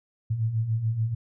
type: beating tone pair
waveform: sine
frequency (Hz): 107.3 / 114.2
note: A2 / A#2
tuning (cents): -43 / -35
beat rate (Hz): 6.9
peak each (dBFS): -31 / -24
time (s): 0.3-1.15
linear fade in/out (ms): 10
effects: none